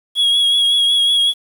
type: tone with vibrato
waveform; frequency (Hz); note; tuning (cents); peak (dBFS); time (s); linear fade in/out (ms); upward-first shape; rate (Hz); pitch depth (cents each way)
triangle; 3322; G#7; 0; -10; 0.15-1.34; 50; triangle; 5.4; 32
effects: 7-bit